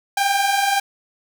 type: tone pair together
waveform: sawtooth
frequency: 779 / 800.4 Hz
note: G5 / G5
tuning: -11 / +36 cents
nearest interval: unison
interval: 47 cents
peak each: -19 / -14 dBFS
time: 0.17-0.8 s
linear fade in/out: 5 ms
effects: none

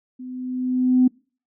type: tone with level ramp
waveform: sine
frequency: 253.7 Hz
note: B3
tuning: 47 cents sharp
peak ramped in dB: -33 to -10 dBFS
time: 0.19-1.08 s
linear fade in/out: 10 ms
effects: noise-tail reverb RT60 0.4 s tail -26 dB re dry + tanh soft clip ceiling -6 dBFS

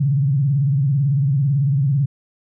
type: tone with vibrato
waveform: sine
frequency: 138.59 Hz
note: C#3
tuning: in tune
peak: -14 dBFS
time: 0-2.06 s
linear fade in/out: 10 ms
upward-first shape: sine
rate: 18 Hz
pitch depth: 150 cents each way
effects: none

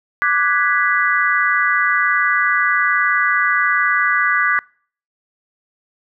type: chord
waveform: sine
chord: G# half-diminished seventh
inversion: second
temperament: equal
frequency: 1174.7 / 1480 / 1661.2 / 1975.5 Hz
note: D6 / F#6 / G#6 / B6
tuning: 0 / 0 / 0 / 0 cents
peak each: -19 dBFS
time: 0.22-4.59 s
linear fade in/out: 0 ms
effects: noise-tail reverb RT60 0.5 s tail -26 dB re dry

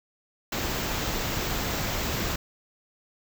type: band-stop noise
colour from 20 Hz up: pink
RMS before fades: -29 dBFS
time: 0.52-2.36 s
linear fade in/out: 5 ms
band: 7900 to 12000 Hz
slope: 96 dB/octave
effects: none

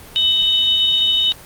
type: tone pair together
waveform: sine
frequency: 3000 / 3713 Hz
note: F#7 / A#7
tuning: +23 / -8 cents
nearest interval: major third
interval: 369 cents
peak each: -15 dBFS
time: 0.16-1.32 s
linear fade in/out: 0 ms
effects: pink hiss -39 dBFS RMS until 1.45 s + Opus 32 kbps

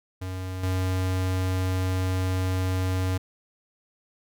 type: tone with level steps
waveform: square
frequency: 92.9 Hz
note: F#2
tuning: 7 cents sharp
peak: -31 / -24 dBFS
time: 0.21-3.18 s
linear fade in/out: 10 ms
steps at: 0.63 s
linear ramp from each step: 5 ms
effects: none

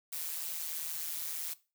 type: noise with amplitude modulation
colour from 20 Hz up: blue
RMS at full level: -35 dBFS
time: 0.12-1.54 s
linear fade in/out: 10 ms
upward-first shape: sine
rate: 161 Hz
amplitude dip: 75%
effects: noise-tail reverb RT60 0.3 s tail -18 dB re dry

